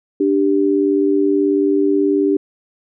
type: tone pair together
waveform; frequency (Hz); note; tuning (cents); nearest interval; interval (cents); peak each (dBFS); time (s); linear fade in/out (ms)
sine; 294.2 / 392.7; D4 / G4; +3 / +3; perfect fourth; 500; -15; 0.2-2.37; 5
effects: none